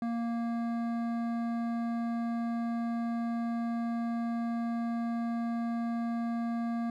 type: tone with hard clipping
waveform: sine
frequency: 233.1 Hz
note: A#3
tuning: in tune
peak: -32 dBFS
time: 0.02-6.9 s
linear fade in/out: 2 ms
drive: 12 dB
effects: none